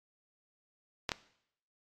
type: clicks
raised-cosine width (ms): 0.2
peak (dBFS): -13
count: 2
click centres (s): 1.092 / 1.118
effects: noise-tail reverb RT60 0.7 s tail -18 dB re dry + MP3 96 kbps

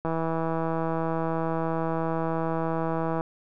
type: click train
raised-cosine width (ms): 1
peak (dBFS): -15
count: 516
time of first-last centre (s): 0.05-3.21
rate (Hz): 163
effects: none

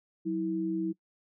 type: tone pair together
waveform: sine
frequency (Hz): 186 / 324.8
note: F#3 / E4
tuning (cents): +9 / -26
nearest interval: minor seventh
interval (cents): 965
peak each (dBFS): -34 / -29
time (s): 0.25-0.93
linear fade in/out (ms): 20
effects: noise-tail reverb RT60 0.1 s tail -22 dB re dry

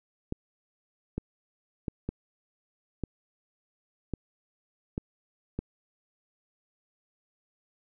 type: clicks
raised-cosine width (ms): 3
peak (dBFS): -18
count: 8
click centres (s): 0.324 / 1.18 / 1.882 / 2.09 / 3.037 / 4.137 / 4.979 / 5.59
effects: none

